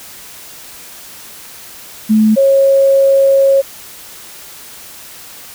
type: tone pair in turn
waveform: sine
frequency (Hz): 216.7 / 546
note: A3 / C#5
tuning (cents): -26 / -26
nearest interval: octave + major third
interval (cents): 1600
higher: second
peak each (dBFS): -6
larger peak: neither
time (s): 2.09-2.36 / 2.36-3.62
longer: second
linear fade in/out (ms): 20
effects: white hiss -34 dBFS RMS until 5.54 s